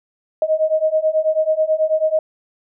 sine beating tone pair, 622.3 / 631.5 Hz, D#5 / D#5, 0 / +26 cents, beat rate 9.2 Hz, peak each -18 / -17 dBFS, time 0.42-2.19 s, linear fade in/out 2 ms, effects none

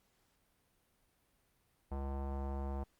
square tone with low-pass filter, 68.6 Hz, C#2, 17 cents flat, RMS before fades -39 dBFS, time 1.91-2.84 s, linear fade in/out 10 ms, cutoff 860 Hz, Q 2.3, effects pink hiss -75 dBFS RMS until 2.99 s + Opus 48 kbps

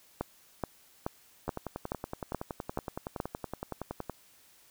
two click trains, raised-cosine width 1 ms, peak -21 / -17 dBFS, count 29 / 8, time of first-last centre 1.48-4.097 / 0.21-3.201 s, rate 10.7 / 2.34 Hz, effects white hiss -61 dBFS RMS until 4.7 s

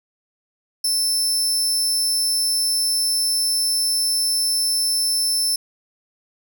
25% pulse tone, 5300 Hz, E8, 9 cents sharp, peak -13 dBFS, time 0.84-5.56 s, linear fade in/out 5 ms, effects none

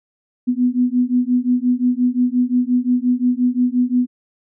sine beating tone pair, 245.2 / 250.9 Hz, B3 / B3, -12 / +28 cents, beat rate 5.7 Hz, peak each -17 dBFS, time 0.47-4.07 s, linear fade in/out 20 ms, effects none

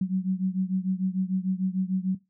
sine beating tone pair, 185 / 191.7 Hz, F#3 / G3, 0 / -38 cents, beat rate 6.7 Hz, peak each -25 / -29 dBFS, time 0.01-2.15 s, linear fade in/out 5 ms, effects noise-tail reverb RT60 0.2 s tail -17 dB re dry

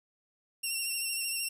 10% pulse tone with vibrato, 2736 Hz, F7, 36 cents flat, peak -23 dBFS, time 0.63-1.49 s, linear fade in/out 10 ms, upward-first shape sine, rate 13 Hz, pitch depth 30 cents each way, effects resampled to 32000 Hz + 10-bit

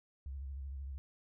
sine tone with vibrato, 68.2 Hz, C#2, 28 cents flat, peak -40 dBFS, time 0.26-0.98 s, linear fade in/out 0 ms, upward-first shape sine, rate 13 Hz, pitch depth 85 cents each way, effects none

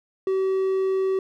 triangle tone, 381.7 Hz, G4, 46 cents flat, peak -18 dBFS, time 0.27-1.19 s, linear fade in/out 2 ms, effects none

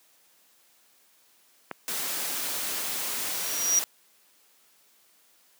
click, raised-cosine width 0.5 ms, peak -17 dBFS, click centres 1.713 s
white noise, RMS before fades -31 dBFS, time 1.88-3.84 s, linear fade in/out 0 ms
sine tone with exponential growth, 5760 Hz, F#8, 47 cents flat, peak -17 dBFS, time 3.19-3.79 s, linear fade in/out 1 ms, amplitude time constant 130 ms
effects white hiss -62 dBFS RMS until 5.59 s + high-pass 200 Hz 12 dB/octave

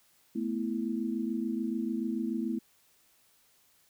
sine chord, A suspended second, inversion none, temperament equal, 220 / 246.9 / 329.6 Hz, A3 / B3 / E4, 0 / 0 / 0 cents, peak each -33 / -34 / -35 dBFS, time 0.35-2.59 s, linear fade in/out 10 ms, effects white hiss -66 dBFS RMS until 3.89 s

